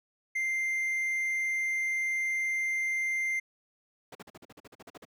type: tone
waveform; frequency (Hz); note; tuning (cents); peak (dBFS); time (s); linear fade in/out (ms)
triangle; 2093; C7; 0; -26; 0.35-3.4; 10
type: noise bursts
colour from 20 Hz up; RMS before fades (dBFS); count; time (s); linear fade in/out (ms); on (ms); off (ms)
brown; -38; 13; 4.12-5.051; 5; 31; 44
effects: high-pass 300 Hz 12 dB/octave